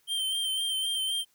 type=tone with vibrato; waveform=square; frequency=3136 Hz; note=G7; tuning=in tune; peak=-28 dBFS; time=0.07-1.25 s; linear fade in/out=50 ms; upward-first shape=sine; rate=3.9 Hz; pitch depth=29 cents each way; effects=white hiss -68 dBFS RMS until 1.34 s